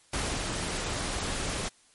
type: noise with ADSR envelope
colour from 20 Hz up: pink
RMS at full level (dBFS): -30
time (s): 0.13-1.69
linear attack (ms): 5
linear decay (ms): 280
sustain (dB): -2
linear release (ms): 11
effects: white hiss -61 dBFS RMS until 1.94 s + MP3 48 kbps